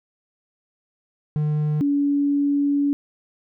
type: tone pair in turn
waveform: triangle / sine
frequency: 150.9 / 284.9 Hz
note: D3 / C#4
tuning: +47 / +48 cents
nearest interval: major seventh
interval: 1101 cents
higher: second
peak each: -17 dBFS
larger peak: neither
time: 1.36-1.81 / 1.81-2.93 s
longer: second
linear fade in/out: 0 ms
effects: none